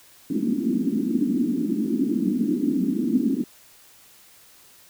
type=band-pass noise; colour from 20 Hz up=pink; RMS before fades=-23 dBFS; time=0.3-3.44 s; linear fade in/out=5 ms; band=210 to 310 Hz; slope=48 dB/octave; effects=white hiss -52 dBFS RMS until 4.89 s